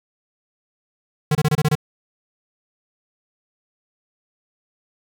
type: tone bursts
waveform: square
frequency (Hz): 151.4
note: D#3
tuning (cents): -47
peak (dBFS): -15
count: 7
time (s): 1.31-1.753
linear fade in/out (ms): 5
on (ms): 41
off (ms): 26
effects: 8-bit